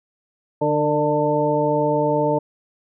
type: harmonic tone with a mistuned harmonic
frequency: 148.8 Hz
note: D3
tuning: 23 cents sharp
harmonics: 1 / 2 / 3 / 4 / 6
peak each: -26 / -24 / -22 / -21 / -23 dBFS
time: 0.61-2.39 s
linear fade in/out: 10 ms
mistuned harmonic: 3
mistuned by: +25 cents
effects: none